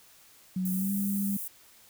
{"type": "tone with pitch glide", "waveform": "sine", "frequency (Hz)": [185, 199.43], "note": ["F#3", "G3"], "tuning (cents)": [0, 30], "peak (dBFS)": -27, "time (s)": [0.56, 1.37], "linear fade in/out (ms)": 5, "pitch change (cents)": 130, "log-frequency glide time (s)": [0.71, 0.92]}
{"type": "high-pass noise", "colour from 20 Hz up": "white", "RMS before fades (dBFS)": -37, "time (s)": [0.65, 1.48], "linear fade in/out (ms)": 5, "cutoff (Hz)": 9300, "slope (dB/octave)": 24}
{"effects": ["white hiss -57 dBFS RMS until 1.89 s"]}